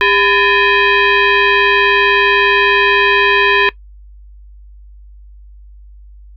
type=tone with frequency modulation; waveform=sine; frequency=401.8 Hz; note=G4; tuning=43 cents sharp; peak=-8 dBFS; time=0.01-3.69 s; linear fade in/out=0 ms; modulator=704 Hz; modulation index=3.8; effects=noise-tail reverb RT60 0.1 s tail -21 dB re dry + added 50 Hz sine -35 dBFS peak until 6.36 s